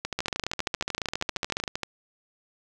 two click trains, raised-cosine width 0.2 ms, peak -10 / -12 dBFS, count 22 / 24, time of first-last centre 0.19-1.638 / 0.05-1.833 s, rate 14.5 / 12.9 Hz, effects none

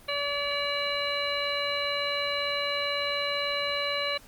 harmonic tone, 573 Hz, D5, 43 cents flat, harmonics 1 / 2 / 3 / 4 / 5 / 7, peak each -32 / -35 / -38 / -33 / -35 / -33 dBFS, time 0.08-4.18 s, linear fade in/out 10 ms, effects pink hiss -53 dBFS RMS until 4.27 s + Opus 32 kbps

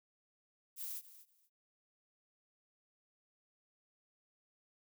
violet noise with echo, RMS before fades -43 dBFS, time 0.76-1.02 s, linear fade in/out 50 ms, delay 240 ms, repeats 2, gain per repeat -15 dB, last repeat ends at 1.5 s, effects none

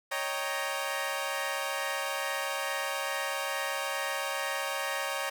15% pulse chord, Eb dominant seventh, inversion third, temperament equal, 554.4 / 622.3 / 784 / 932.3 Hz, Db5 / Eb5 / G5 / Bb5, 0 / 0 / 0 / 0 cents, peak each -28 / -32 / -31 / -31 dBFS, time 0.11-5.3 s, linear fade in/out 10 ms, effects none

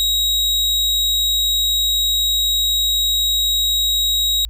40% pulse tone, 3812 Hz, A#7, 38 cents sharp, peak -14 dBFS, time 0-4.45 s, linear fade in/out 0 ms, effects added 54 Hz sine -29 dBFS peak until 4.49 s

